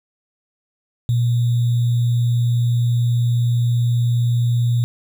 sine tone with sample-and-hold, 119.4 Hz, A#2, 42 cents sharp, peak -14 dBFS, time 1.09-4.84 s, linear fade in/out 0 ms, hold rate 3675 Hz, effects none

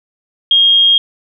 sine tone, 3244 Hz, G#7, 41 cents flat, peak -6 dBFS, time 0.51-0.98 s, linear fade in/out 2 ms, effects none

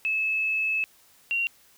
sine tone pair in turn, 2600 / 2755 Hz, E7 / F7, -24 / -24 cents, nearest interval minor second, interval 100 cents, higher second, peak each -23 dBFS, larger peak neither, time 0.05-0.84 / 1.31-1.47 s, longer first, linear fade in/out 0 ms, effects white hiss -58 dBFS RMS until 1.77 s

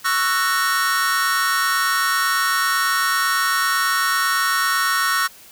45% pulse chord, F# dominant seventh, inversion second, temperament just, 1110 / 1332 / 1480 / 1850 Hz, C#6 / E6 / F#6 / A#6, +2 / +18 / 0 / -14 cents, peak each -23 dBFS, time 0.04-5.28 s, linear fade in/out 20 ms, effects white hiss -45 dBFS RMS until 5.51 s

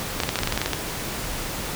clicks, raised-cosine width 0.2 ms, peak -5 dBFS, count 12, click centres 0.202 / 0.235 / 0.291 / 0.357 / 0.389 / 0.434 / 0.474 / 0.524 / 0.576 / 0.616 / 0.66 / 0.733 s, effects pink hiss -30 dBFS RMS until 1.75 s

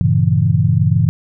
sine chord, G diminished seventh, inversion none, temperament equal, 98 / 116.54 / 138.59 / 164.81 Hz, G2 / Bb2 / Db3 / Fb3, 0 / 0 / 0 / 0 cents, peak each -16 dBFS, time 0.01-1.09 s, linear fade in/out 0 ms, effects none

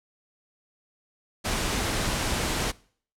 pink noise, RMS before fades -27 dBFS, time 1.44-2.72 s, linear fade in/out 20 ms, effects noise-tail reverb RT60 0.5 s tail -22 dB re dry + low-pass 10000 Hz 12 dB/octave

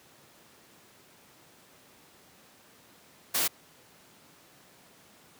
white noise, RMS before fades -27 dBFS, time 3.34-3.48 s, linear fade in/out 10 ms, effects pink hiss -57 dBFS RMS until 5.39 s + high-pass 150 Hz 12 dB/octave

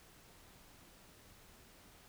silence, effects pink hiss -61 dBFS RMS until 2.08 s

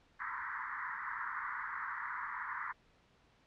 pink band-pass noise, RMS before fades -41 dBFS, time 0.19-2.73 s, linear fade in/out 20 ms, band 940 to 2000 Hz, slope 96 dB/octave, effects pink hiss -68 dBFS RMS until 3.46 s + low-pass 4000 Hz 12 dB/octave

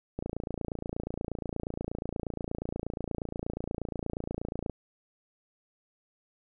click train, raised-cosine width 2 ms, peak -20 dBFS, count 129, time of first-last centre 0.19-4.697 s, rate 28.4 Hz, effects none

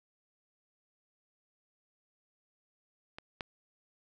clicks, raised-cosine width 0.3 ms, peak -27 / -20 dBFS, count 2, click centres 3.185 / 3.408 s, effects none

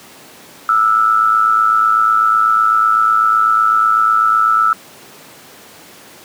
sine tone with amplitude modulation, 1318.5 Hz, E6, in tune, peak -6 dBFS, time 0.69-4.73 s, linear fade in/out 2 ms, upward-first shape sine, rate 108 Hz, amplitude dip 70%, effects pink hiss -39 dBFS RMS until 6.24 s + high-pass 200 Hz 12 dB/octave

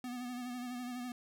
square tone with vibrato, 246.9 Hz, B3, in tune, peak -40 dBFS, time 0.04-1.12 s, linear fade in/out 2 ms, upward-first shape sine, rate 12 Hz, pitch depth 39 cents each way, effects none

